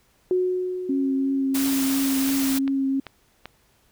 sine tone with exponential decay, 366 Hz, F#4, 19 cents flat, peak -17 dBFS, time 0.31-2.34 s, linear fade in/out 1 ms, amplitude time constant 440 ms
sine tone with vibrato, 271.1 Hz, C#4, 38 cents flat, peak -20 dBFS, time 0.89-3 s, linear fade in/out 5 ms, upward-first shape triangle, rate 2.9 Hz, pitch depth 16 cents each way
white noise, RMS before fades -29 dBFS, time 1.54-2.59 s, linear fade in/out 10 ms
click train, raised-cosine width 0.3 ms, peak -19 dBFS, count 5, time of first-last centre 1.9-3.456 s, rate 2.57 Hz
effects pink hiss -62 dBFS RMS until 3.91 s

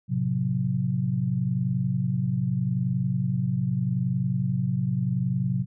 sine chord, F# diminished, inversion first, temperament equal with one note detuned, 110 / 130.81 / 181.71 Hz, A2 / C3 / F#3, 0 / 0 / -31 cents, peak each -31 / -25 / -27 dBFS, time 0.08-5.66 s, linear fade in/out 50 ms, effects none

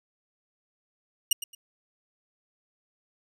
15% pulse tone with echo, 2861 Hz, F7, 41 cents sharp, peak -11 dBFS, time 1.31-1.33 s, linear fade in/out 5 ms, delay 110 ms, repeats 2, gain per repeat -13 dB, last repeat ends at 1.55 s, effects none

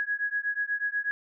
sine beating tone pair, 1661.2 / 1669.4 Hz, G#6 / G#6, 0 / +9 cents, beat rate 8.2 Hz, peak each -30 dBFS, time 0-1.11 s, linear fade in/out 0 ms, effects none

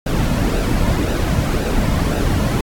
brown noise with flanger, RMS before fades -17 dBFS, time 0.06-2.61 s, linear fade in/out 5 ms, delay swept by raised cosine 0.91 to 2.61 ms, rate 1.9 Hz, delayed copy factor -0.55, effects AAC 64 kbps

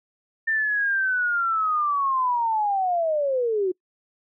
sine linear sweep, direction down, 1800 to 356.2 Hz, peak -20 dBFS, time 0.47-3.72 s, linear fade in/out 10 ms, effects noise-tail reverb RT60 0.1 s tail -25 dB re dry

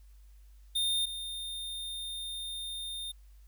square tone pair in turn, 3637 / 3637 Hz, A#7 / A#7, -43 / -43 cents, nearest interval unison, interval 0 cents, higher neither, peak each -28 / -37 dBFS, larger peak first, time 0.75-1.06 / 1.06-3.12 s, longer second, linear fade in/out 10 ms, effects added 50 Hz sine -52 dBFS peak until 3.47 s + white hiss -71 dBFS RMS until 3.47 s

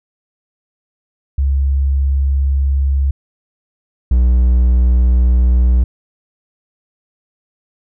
sine / triangle tone pair in turn, 68.5 / 61.48 Hz, C#2 / B1, -20 / -7 cents, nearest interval major second, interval 187 cents, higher first, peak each -11 / -6 dBFS, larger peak second, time 1.38-3.11 / 4.11-5.84 s, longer neither, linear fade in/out 5 ms, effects none

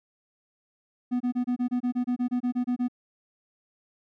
triangle tone bursts, 246.9 Hz, B3, in tune, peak -21 dBFS, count 15, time 1.11-2.884 s, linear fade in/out 20 ms, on 94 ms, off 26 ms, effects none

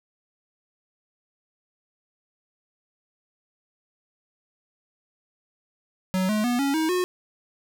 square tone with pitch steps, 186.6 / 213.1 / 243.4 / 278 / 317.5 / 362.6 Hz, F#3 / G#3 / B3 / C#4 / D#4 / F#4, +15 / +45 / -25 / +5 / +35 / -35 cents, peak -22 dBFS, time 6.14-7.04 s, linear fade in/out 0 ms, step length 150 ms, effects none

